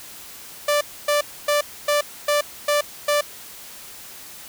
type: tone bursts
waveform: sawtooth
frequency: 587 Hz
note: D5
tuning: 1 cent flat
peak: -13 dBFS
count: 7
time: 0.68-3.21 s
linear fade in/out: 5 ms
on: 130 ms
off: 270 ms
effects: white hiss -40 dBFS RMS until 4.48 s